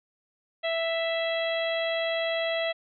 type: harmonic tone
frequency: 660 Hz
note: E5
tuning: 2 cents sharp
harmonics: 1 / 2 / 3 / 4 / 5 / 6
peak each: -27 / -41 / -33 / -37 / -35 / -41 dBFS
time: 0.63-2.73 s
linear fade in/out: 20 ms
effects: none